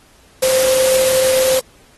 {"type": "tone in noise", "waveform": "sine", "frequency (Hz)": 521, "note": "C5", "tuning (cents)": -7, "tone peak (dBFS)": -13, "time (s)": [0.42, 1.6], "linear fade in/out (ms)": 10, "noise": "white", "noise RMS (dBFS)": -19, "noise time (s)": [0.42, 1.6], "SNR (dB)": 3, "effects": ["pink hiss -50 dBFS RMS until 1.97 s", "AAC 32 kbps"]}